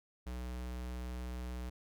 square tone, 61.7 Hz, B1, 1 cent flat, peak -40 dBFS, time 0.26-1.7 s, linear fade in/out 10 ms, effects none

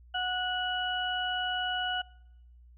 harmonic tone, 734 Hz, F#5, 14 cents flat, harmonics 1 / 2 / 4, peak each -33 / -33 / -33 dBFS, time 0.14-2.02 s, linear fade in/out 10 ms, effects noise-tail reverb RT60 0.9 s tail -25 dB re dry + added 60 Hz sine -52 dBFS peak until 2.77 s

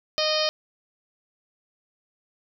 harmonic tone, 617 Hz, D#5, 15 cents flat, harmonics 1 / 2 / 3 / 4 / 5 / 6 / 7 / 8 / 9, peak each -25 / -32 / -36 / -33 / -30 / -33 / -30 / -29 / -33 dBFS, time 0.18-0.49 s, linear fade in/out 0 ms, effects none

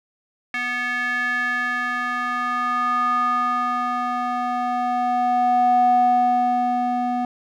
square tone with band-pass filter sweep, 245.7 Hz, B3, 9 cents flat, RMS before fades -21 dBFS, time 0.54-7.25 s, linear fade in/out 2 ms, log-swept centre 2000 to 570 Hz, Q 5.4, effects none

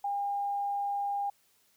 sine tone, 806 Hz, G5, 48 cents sharp, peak -29 dBFS, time 0.04-1.3 s, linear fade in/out 5 ms, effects white hiss -68 dBFS RMS until 1.76 s

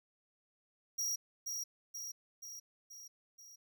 45% pulse tone with echo, 5690 Hz, F8, 31 cents sharp, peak -34 dBFS, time 0.98-1.16 s, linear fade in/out 10 ms, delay 480 ms, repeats 5, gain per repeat -4 dB, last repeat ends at 3.56 s, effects none

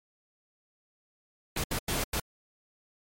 pink noise bursts at uneven times, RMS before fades -30 dBFS, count 4, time 1.56-1.64 / 1.71-1.79 / 1.88-2.04 / 2.13-2.2 s, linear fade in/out 5 ms, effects MP3 64 kbps

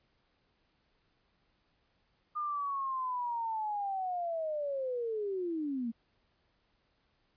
sine linear sweep, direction down, 1218 to 221.7 Hz, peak -32 dBFS, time 2.35-5.92 s, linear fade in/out 20 ms, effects pink hiss -74 dBFS RMS until 7.36 s + resampled to 11025 Hz

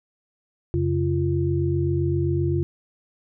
sine tone cluster, 89.2 / 136.9 / 345.1 Hz, F2 / C#3 / F4, +37 / -21 / -21 cents, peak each -24 dBFS, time 0.74-2.63 s, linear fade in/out 0 ms, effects none

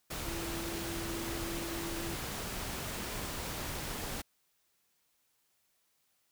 sine tone in noise, 335.6 Hz, E4, 31 cents sharp, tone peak -40 dBFS, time 0.26-2.15 s, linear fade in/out 10 ms, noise pink, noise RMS -39 dBFS, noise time 0.1-4.22 s, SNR -4 dB, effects white hiss -75 dBFS RMS until 6.31 s

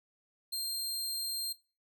sawtooth tone, 4186 Hz, C8, in tune, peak -31 dBFS, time 0.52-1.53 s, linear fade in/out 10 ms, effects noise-tail reverb RT60 0.3 s tail -18 dB re dry

